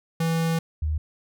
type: tone pair in turn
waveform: square / sine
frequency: 164.3 / 76.91 Hz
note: E3 / D#2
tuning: -5 / -20 cents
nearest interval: octave + minor second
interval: 1315 cents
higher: first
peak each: -22 dBFS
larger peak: neither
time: 0.2-0.59 / 0.82-0.98 s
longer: first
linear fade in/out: 5 ms
effects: none